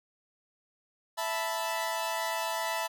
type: chord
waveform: sawtooth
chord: E suspended fourth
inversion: none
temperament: equal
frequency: 659.3 / 880 / 987.8 Hz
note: E5 / A5 / B5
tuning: 0 / 0 / 0 cents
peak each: -31 dBFS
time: 1.17-2.88 s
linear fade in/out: 20 ms
effects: none